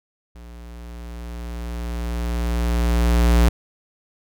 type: tone with level ramp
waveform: square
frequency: 58.9 Hz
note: A#1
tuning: 19 cents sharp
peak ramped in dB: -39 to -12 dBFS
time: 0.35-3.49 s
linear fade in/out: 5 ms
effects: none